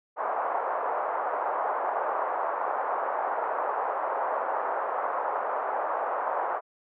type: band-pass noise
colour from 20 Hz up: white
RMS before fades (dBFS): -29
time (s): 0.16-6.61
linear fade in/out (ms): 50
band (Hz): 550 to 1100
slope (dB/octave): 24
effects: low-pass 2000 Hz 12 dB/octave